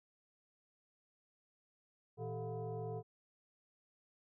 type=tone with frequency modulation; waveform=sine; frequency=162.7 Hz; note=E3; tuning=22 cents flat; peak=-39 dBFS; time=2.17-3.03 s; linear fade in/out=50 ms; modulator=279 Hz; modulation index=1.8; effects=none